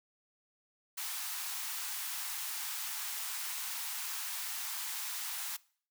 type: high-pass noise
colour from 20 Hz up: white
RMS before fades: -39 dBFS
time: 0.97-5.57 s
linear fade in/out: 10 ms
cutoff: 780 Hz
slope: 48 dB/octave
effects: noise-tail reverb RT60 0.5 s tail -22 dB re dry